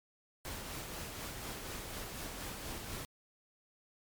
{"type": "noise with tremolo", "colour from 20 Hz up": "pink", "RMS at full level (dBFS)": -42, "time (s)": [0.45, 3.05], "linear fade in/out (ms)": 0, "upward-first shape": "sine", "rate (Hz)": 4.1, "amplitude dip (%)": 30, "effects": ["MP3 96 kbps"]}